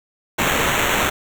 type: noise with sample-and-hold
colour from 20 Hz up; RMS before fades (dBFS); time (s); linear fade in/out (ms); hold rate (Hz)
violet; -19; 0.38-1.1; 10; 4900
effects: none